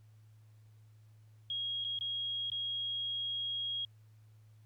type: tone with dropouts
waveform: sine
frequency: 3280 Hz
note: G#7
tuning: 22 cents flat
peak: -34 dBFS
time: 1.5-3.85 s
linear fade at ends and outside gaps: 2 ms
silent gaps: 1.842-1.847 / 1.989-2.009 / 2.501-2.517 s
effects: added 108 Hz sine -57 dBFS peak until 4.65 s + pink hiss -75 dBFS RMS until 4.65 s